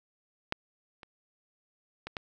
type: clicks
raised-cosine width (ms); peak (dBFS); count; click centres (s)
0.3; -13 / -30 / -22 / -19; 4; 0.524 / 1.032 / 2.07 / 2.168
effects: none